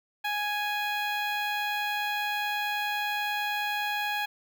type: tone with notch filter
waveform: 15% pulse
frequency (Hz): 830.6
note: G#5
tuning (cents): 0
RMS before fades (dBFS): -30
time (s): 0.24-4.26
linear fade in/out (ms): 10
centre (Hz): 8600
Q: 0.82
effects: none